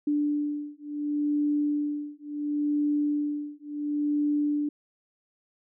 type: beating tone pair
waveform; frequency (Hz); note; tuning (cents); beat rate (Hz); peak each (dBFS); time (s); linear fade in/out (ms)
sine; 293.7 / 294.41; D4 / D4; 0 / +4; 0.71; -28 / -28; 0.07-4.69; 5
effects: none